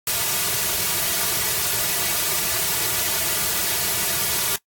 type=noise with comb filter; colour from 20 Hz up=white; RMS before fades=-22 dBFS; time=0.07-4.56 s; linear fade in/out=2 ms; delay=3.8 ms; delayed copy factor=-0.95; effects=noise-tail reverb RT60 0.1 s tail -19 dB re dry + AAC 64 kbps